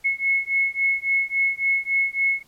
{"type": "beating tone pair", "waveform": "sine", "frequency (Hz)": [2183, 2186.6], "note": ["C#7", "C#7"], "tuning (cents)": [-27, -24], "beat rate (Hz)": 3.6, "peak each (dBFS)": -22, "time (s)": [0.04, 2.43], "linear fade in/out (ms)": 20, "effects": ["pink hiss -58 dBFS RMS until 2.47 s", "MP3 64 kbps"]}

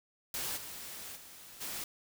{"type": "noise with level steps", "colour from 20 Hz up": "white", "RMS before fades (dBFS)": [-37, -45, -52, -40], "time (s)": [0.34, 1.84], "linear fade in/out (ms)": 2, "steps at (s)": [0.56, 1.15, 1.6], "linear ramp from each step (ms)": 20, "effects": []}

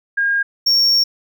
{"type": "tone pair in turn", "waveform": ["sine", "triangle"], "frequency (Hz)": [1620, 5511], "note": ["G#6", "F8"], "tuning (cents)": [-43, -24], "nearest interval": "octave + major sixth", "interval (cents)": 2119, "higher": "second", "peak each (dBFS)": [-14, -10], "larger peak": "second", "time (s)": [[0.17, 0.43], [0.66, 1.04]], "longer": "second", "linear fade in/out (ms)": 10, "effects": []}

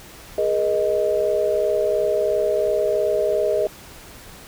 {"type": "chord", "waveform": "sine", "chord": "Ab suspended second", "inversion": "none", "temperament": "equal with one note detuned", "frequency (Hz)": [415.3, 478.2, 622.3], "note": ["Ab4", "Bb4", "Eb5"], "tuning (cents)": [0, 44, 0], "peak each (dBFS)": [-22, -24, -20], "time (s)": [0.38, 3.67], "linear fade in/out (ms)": 2, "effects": ["pink hiss -42 dBFS RMS until 4.47 s"]}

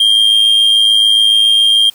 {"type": "tone with amplitude modulation", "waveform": "triangle", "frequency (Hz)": 3204, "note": "G7", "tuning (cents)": 37, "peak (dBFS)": -3, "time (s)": [0, 1.9], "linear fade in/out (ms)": 5, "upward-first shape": "sine", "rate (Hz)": 107, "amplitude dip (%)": 50, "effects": ["white hiss -44 dBFS RMS until 1.94 s"]}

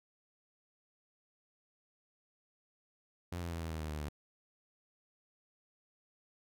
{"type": "tone with pitch steps", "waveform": "sawtooth", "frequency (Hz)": [87.6, 85.5, 83.45, 81.45, 79.5, 77.59, 75.73, 73.92], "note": ["F2", "F2", "E2", "E2", "D#2", "D#2", "D#2", "D2"], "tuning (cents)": [6, -36, 22, -20, 38, -4, -46, 12], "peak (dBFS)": -34, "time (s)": [3.32, 4.088], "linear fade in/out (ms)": 5, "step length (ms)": 96, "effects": []}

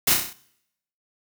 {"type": "noise with echo", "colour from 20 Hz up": "white", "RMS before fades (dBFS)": -19, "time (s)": [0.07, 0.14], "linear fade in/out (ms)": 5, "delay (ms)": 32, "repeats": 6, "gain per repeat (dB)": -4, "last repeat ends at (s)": 0.332, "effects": ["noise-tail reverb RT60 0.8 s tail -22 dB re dry"]}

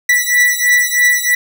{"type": "beating tone pair", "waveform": "45% pulse", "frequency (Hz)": [1958, 1961.1], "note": ["B6", "B6"], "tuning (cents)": [-15, -13], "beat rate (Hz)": 3.1, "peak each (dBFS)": -13, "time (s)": [0.09, 1.35], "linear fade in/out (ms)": 5, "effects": []}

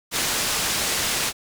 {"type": "low-pass noise", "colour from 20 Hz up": "white", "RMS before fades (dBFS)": -24, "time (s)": [0.11, 1.33], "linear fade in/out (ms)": 50, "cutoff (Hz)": 8200, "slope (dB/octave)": 12, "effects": []}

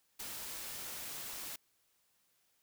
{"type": "noise with ADSR envelope", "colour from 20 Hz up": "white", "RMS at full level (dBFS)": -41, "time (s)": [0.19, 1.56], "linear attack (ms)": 15, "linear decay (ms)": 7, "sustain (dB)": -3, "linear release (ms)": 5, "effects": ["white hiss -75 dBFS RMS until 2.62 s"]}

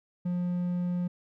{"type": "tone", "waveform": "triangle", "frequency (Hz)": 177.4, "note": "F3", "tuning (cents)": 27, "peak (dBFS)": -25, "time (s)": [0.25, 1.08], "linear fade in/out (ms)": 10, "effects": []}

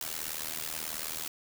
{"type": "noise with amplitude modulation", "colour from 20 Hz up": "white", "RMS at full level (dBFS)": -33, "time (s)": [0.01, 1.28], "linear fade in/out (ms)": 2, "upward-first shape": "sine", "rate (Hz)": 78.5, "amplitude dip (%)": 90, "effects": []}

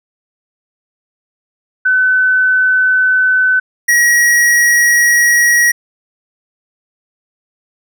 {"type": "tone pair in turn", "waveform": ["sine", "square"], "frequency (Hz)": [1512, 1905], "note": ["F#6", "A#6"], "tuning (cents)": [37, 37], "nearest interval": "major third", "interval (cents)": 400, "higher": "second", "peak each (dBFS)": -8, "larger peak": "neither", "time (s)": [[1.85, 3.6], [3.88, 5.72]], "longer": "second", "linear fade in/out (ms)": 10, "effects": []}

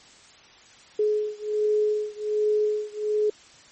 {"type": "beating tone pair", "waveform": "sine", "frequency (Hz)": [422.9, 424.2], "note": ["G#4", "G#4"], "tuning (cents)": [31, 37], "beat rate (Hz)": 1.3, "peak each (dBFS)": [-24, -25], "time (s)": [0.99, 3.3], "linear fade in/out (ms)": 5, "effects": ["white hiss -51 dBFS RMS until 3.71 s", "MP3 32 kbps"]}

